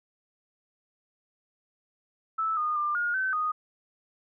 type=tone with pitch steps; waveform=sine; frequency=1312 / 1225 / 1194 / 1428 / 1532 / 1240 Hz; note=E6 / D#6 / D6 / F6 / G6 / D#6; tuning=-9 / -27 / +28 / +38 / -40 / -6 cents; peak=-25 dBFS; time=2.38-3.52 s; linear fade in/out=10 ms; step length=190 ms; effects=none